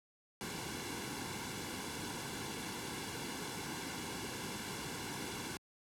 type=noise with comb filter; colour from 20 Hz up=pink; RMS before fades=-42 dBFS; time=0.41-5.57 s; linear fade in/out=0 ms; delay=1.6 ms; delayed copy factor=-0.65; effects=high-pass 80 Hz 12 dB/octave + low-pass 11000 Hz 12 dB/octave